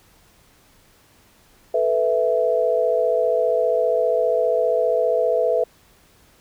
sine chord, A suspended second, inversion none, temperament just, 440 / 495 / 660 Hz, A4 / B4 / E5, 0 / +4 / +2 cents, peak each -23 / -20 / -20 dBFS, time 1.74-5.64 s, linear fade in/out 5 ms, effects pink hiss -55 dBFS RMS until 6.4 s

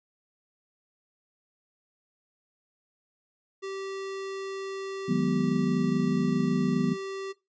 square tone, 388.3 Hz, G4, 16 cents flat, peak -34 dBFS, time 3.62-7.33 s, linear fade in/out 20 ms
sine chord, G# minor seventh, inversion second, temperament equal with one note detuned, 155.56 / 182.77 / 207.7 / 246.9 Hz, D#3 / F#3 / G#3 / B3, 0 / -21 / 0 / 0 cents, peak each -31 / -26 / -31 / -27 dBFS, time 5.08-6.94 s, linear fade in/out 10 ms
effects noise-tail reverb RT60 0.2 s tail -17 dB re dry + resampled to 16000 Hz

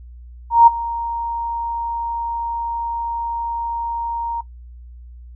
sine tone with ADSR envelope, 932.3 Hz, A#5, in tune, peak -3 dBFS, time 0.5-4.41 s, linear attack 170 ms, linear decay 15 ms, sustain -18 dB, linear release 7 ms, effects noise-tail reverb RT60 0.1 s tail -17 dB re dry + added 60 Hz sine -36 dBFS peak until 5.35 s

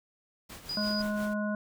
pink noise with tremolo, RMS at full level -44 dBFS, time 0.49-1.34 s, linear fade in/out 10 ms, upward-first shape sine, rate 5.8 Hz, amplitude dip 60%
sine tone, 4925 Hz, D#8, 19 cents flat, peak -32 dBFS, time 0.69-1.02 s, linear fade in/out 5 ms
harmonic tone, 209.4 Hz, G#3, 15 cents sharp, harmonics 1 / 3 / 5 / 7, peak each -30 / -35 / -42 / -38 dBFS, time 0.77-1.55 s, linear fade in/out 2 ms
effects none

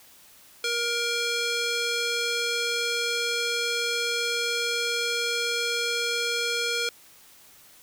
square tone with band-pass filter, 471.8 Hz, A#4, 21 cents sharp, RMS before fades -27 dBFS, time 0.64-6.89 s, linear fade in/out 2 ms, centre 3900 Hz, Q 0.89, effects white hiss -53 dBFS RMS until 7.82 s

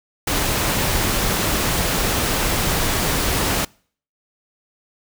pink noise, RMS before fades -20 dBFS, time 0.27-3.65 s, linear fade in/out 5 ms, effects noise-tail reverb RT60 0.5 s tail -26 dB re dry

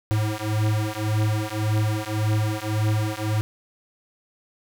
square beating tone pair, 106.5 / 108.3 Hz, G#2 / A2, +44 / -27 cents, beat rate 1.8 Hz, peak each -25 dBFS, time 0.11-3.41 s, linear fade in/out 0 ms, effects none

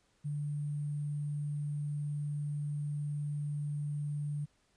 sine tone with sample-and-hold, 146.83 Hz, D3, in tune, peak -33 dBFS, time 0.24-4.46 s, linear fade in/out 20 ms, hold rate 8820 Hz, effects pink hiss -72 dBFS RMS until 4.76 s + resampled to 22050 Hz

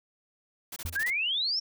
white noise bursts, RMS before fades -39 dBFS, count 6, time 0.72-1.103 s, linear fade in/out 5 ms, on 43 ms, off 25 ms
triangle tone with exponential decay, 82.6 Hz, E2, 4 cents sharp, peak -27 dBFS, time 0.85-1.06 s, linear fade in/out 0 ms, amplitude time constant 44 ms
sine exponential sweep, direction up, 1550 to 5588 Hz, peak -26 dBFS, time 0.95-1.6 s, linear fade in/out 10 ms
effects none

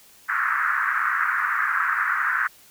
pink band-pass noise, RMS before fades -23 dBFS, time 0.28-2.48 s, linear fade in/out 20 ms, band 1200 to 1800 Hz, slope 48 dB/octave, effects white hiss -52 dBFS RMS until 2.7 s

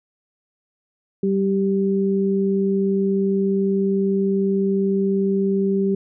sine tone pair together, 194.1 / 391.5 Hz, G3 / G4, -17 / -2 cents, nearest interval octave, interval 1215 cents, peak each -19 / -20 dBFS, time 1.23-5.95 s, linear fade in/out 5 ms, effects none

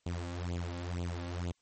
sawtooth tone with flanger, 87.31 Hz, F2, in tune, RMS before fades -37 dBFS, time 0.06-1.52 s, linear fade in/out 5 ms, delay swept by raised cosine 0.27 to 3.67 ms, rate 2.1 Hz, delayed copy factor +0.85, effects white hiss -75 dBFS RMS until 1.61 s + MP3 32 kbps

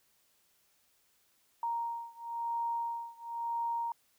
sine beating tone pair, 932.3 / 933.28 Hz, A#5 / A#5, 0 / +2 cents, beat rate 0.98 Hz, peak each -36 / -37 dBFS, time 1.63-3.92 s, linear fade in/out 2 ms, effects white hiss -71 dBFS RMS until 4.18 s

